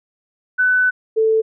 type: tone pair in turn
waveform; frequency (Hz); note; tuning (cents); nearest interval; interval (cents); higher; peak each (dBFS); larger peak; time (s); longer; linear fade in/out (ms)
sine; 1500 / 441.9; F#6 / A4; +23 / +7; octave + major sixth; 2116; first; -12 / -12; neither; 0.58-0.91 / 1.16-1.42; first; 20
effects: none